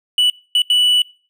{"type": "tone bursts at uneven times", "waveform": "triangle", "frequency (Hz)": 2960, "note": "F#7", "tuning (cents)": 0, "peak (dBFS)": -9, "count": 3, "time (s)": [[0.18, 0.3], [0.55, 0.62], [0.7, 1.02]], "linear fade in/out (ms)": 2, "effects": ["noise-tail reverb RT60 0.4 s tail -23 dB re dry"]}